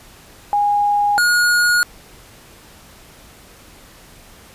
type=tone pair in turn; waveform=sine / square; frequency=821 / 1439.4 Hz; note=G#5 / F#6; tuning=-20 / -48 cents; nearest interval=minor seventh; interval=972 cents; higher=second; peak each=-13 dBFS; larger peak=neither; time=0.53-1.18 / 1.18-1.83 s; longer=neither; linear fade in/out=0 ms; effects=pink hiss -44 dBFS RMS until 4.54 s + resampled to 32000 Hz